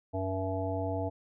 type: harmonic tone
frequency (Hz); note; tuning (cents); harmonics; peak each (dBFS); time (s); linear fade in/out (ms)
94.9; F#2; +44; 1 / 3 / 5 / 7 / 9; -34 / -37 / -38 / -35 / -41; 0.13-1.1; 20
effects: none